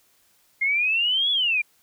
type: exponential two-way sweep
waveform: sine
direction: up then down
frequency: 2111 to 3439 to 2348 Hz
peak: -19 dBFS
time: 0.61-1.62 s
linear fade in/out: 10 ms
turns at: 1.31 s
effects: white hiss -62 dBFS RMS until 1.82 s